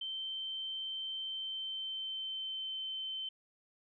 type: tone with pitch glide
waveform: sine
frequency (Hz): 3109 to 3084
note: G7 to G7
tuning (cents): -15 to -29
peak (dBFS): -37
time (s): 0.01-3.29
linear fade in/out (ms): 5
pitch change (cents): -14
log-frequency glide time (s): 1.18-2.76
effects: none